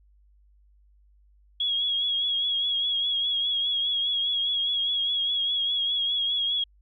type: tone with vibrato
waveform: sine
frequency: 3319 Hz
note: G#7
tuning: 2 cents flat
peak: -23 dBFS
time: 1.6-6.64 s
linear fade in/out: 5 ms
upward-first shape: triangle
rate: 4.9 Hz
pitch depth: 46 cents each way
effects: added 50 Hz sine -56 dBFS peak until 6.81 s